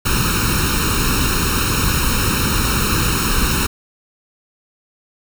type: noise with comb filter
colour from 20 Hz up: pink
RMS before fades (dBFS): -17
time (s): 0.05-3.67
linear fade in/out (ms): 10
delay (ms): 0.74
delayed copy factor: +0.95
effects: none